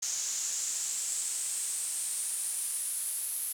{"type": "noise with band-pass filter sweep", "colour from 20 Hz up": "pink", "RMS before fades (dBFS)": -34, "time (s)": [0.02, 3.53], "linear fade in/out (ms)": 10, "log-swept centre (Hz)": [6600, 11000], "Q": 5.3, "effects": []}